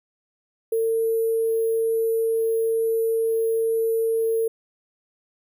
sine tone with sample-and-hold, 451.1 Hz, A4, 43 cents sharp, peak -19 dBFS, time 0.72-4.48 s, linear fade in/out 5 ms, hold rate 11025 Hz, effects none

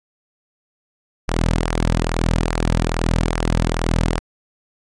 sawtooth tone with flanger, 41.2 Hz, E1, in tune, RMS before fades -19 dBFS, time 1.28-4.19 s, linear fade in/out 0 ms, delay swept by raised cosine 0.25 to 2.85 ms, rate 2.4 Hz, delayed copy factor -0.5, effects resampled to 22050 Hz

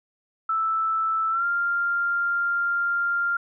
sine tone with pitch glide, 1318.5 to 1394.5 Hz, E6 to F6, 0 to -3 cents, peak -21 dBFS, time 0.49-3.37 s, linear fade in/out 5 ms, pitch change +97 cents, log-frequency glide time 1.3-1.45 s, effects none

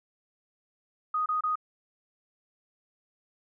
sine tone bursts, 1245 Hz, D#6, 1 cent sharp, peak -25 dBFS, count 3, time 1.14-1.556 s, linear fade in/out 5 ms, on 120 ms, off 28 ms, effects none

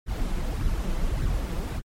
brown noise with flanger, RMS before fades -26 dBFS, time 0.06-1.82 s, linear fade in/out 50 ms, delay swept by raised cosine 0.53 to 6.13 ms, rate 1.7 Hz, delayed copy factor +0.55, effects MP3 64 kbps

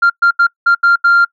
sine tone bursts at uneven times, 1391 Hz, F6, 7 cents flat, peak -4 dBFS, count 6, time 0.02-0.1 / 0.22-0.31 / 0.39-0.47 / 0.66-0.75 / 0.83-0.96 / 1.04-1.25 s, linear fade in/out 10 ms, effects noise-tail reverb RT60 0.1 s tail -26 dB re dry + tanh soft clip ceiling -4 dBFS

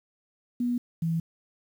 sine tone pair in turn, 243.1 / 164.73 Hz, B3 / E3, -27 / -1 cents, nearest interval perfect fifth, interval 674 cents, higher first, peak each -24 dBFS, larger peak neither, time 0.6-0.78 / 1.02-1.2 s, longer neither, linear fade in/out 5 ms, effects 9-bit

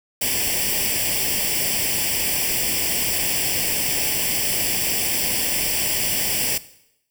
white noise with comb filter, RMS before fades -22 dBFS, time 0.21-6.58 s, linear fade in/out 5 ms, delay 0.38 ms, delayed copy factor +0.85, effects noise-tail reverb RT60 0.8 s tail -17 dB re dry

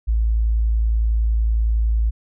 sine tone, 55.4 Hz, A1, 13 cents sharp, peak -15 dBFS, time 0.07-2.11 s, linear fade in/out 20 ms, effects none

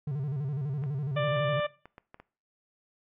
triangle tone with vibrato, 140.5 Hz, C#3, 24 cents sharp, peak -27 dBFS, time 0.07-1.6 s, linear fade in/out 5 ms, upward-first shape square, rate 12 Hz, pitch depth 110 cents each way
clicks, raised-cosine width 0.5 ms, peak -32 dBFS, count 8, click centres 0.838 / 1.365 / 1.602 / 1.646 / 1.856 / 1.981 / 2.144 / 2.2 s
harmonic tone, 591 Hz, D5, 11 cents sharp, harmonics 1 / 2 / 3 / 4 / 5 / 6, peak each -28 / -34 / -38 / -40 / -42 / -44 dBFS, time 1.16-1.67 s, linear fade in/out 10 ms
effects noise-tail reverb RT60 0.4 s tail -20 dB re dry

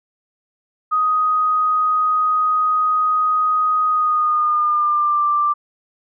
sine tone with pitch glide, 1250 to 1179.8 Hz, D#6 to D6, +8 to +8 cents, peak -14 dBFS, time 0.91-5.54 s, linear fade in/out 20 ms, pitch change -100 cents, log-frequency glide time 3.87-5.25 s, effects none

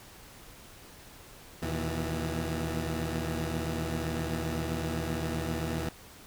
15% pulse tone cluster, 78.1 / 119.7 / 163.9 Hz, D#2 / A#2 / E3, +7 / +46 / -10 cents, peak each -27 / -32 / -29 dBFS, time 1.62-5.89 s, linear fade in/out 5 ms, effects pink hiss -51 dBFS RMS until 6.26 s

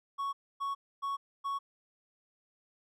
triangle tone bursts, 1111 Hz, C#6, 4 cents sharp, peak -30 dBFS, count 4, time 0.18-1.59 s, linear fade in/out 20 ms, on 150 ms, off 270 ms, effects none

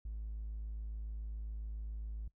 triangle tone, 53.6 Hz, A1, 45 cents flat, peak -36 dBFS, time 0.05-2.28 s, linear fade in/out 5 ms, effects noise-tail reverb RT60 0.1 s tail -22 dB re dry + tanh soft clip ceiling -35 dBFS

